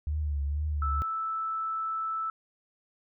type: tone with vibrato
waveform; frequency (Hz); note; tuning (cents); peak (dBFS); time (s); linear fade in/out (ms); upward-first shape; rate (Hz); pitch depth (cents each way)
sine; 73.42; D2; 0; -27; 0.07-1.02; 0; triangle; 2.1; 84
type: tone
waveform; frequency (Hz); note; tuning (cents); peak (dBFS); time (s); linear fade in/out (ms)
sine; 1316; E6; -3; -29; 0.82-2.3; 2
effects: none